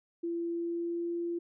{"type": "tone with pitch glide", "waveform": "sine", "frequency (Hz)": [339.2, 342.5], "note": ["E4", "F4"], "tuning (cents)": [50, -34], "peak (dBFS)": -31, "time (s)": [0.23, 1.39], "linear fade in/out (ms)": 10, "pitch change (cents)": 16, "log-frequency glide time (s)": [0.5, 1.13], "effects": []}